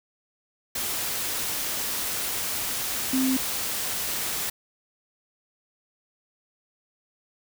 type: tone in noise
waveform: sine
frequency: 261.6 Hz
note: C4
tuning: in tune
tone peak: -21 dBFS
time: 3.13-3.37 s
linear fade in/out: 5 ms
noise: white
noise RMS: -29 dBFS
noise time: 0.75-4.5 s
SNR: +5 dB
effects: none